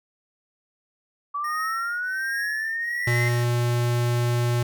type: linear sweep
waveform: sine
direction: up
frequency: 1139 to 2082 Hz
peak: -25 dBFS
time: 1.34-3.29 s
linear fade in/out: 10 ms
type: tone with tremolo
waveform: square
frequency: 1856 Hz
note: A#6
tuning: 8 cents flat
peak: -29 dBFS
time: 1.44-3.44 s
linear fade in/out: 5 ms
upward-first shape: triangle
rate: 1.3 Hz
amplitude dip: 95%
type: tone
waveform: square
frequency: 120.3 Hz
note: B2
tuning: 45 cents flat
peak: -21 dBFS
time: 3.07-4.63 s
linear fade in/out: 5 ms
effects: none